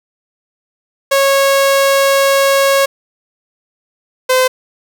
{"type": "tone pair in turn", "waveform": "sawtooth", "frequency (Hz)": [550, 513.7], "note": ["C#5", "C5"], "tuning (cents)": [-14, -32], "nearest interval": "minor second", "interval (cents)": 118, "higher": "first", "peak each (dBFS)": [-5, -5], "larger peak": "neither", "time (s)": [[1.11, 2.86], [4.29, 4.48]], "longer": "first", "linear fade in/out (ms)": 10, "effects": ["7-bit"]}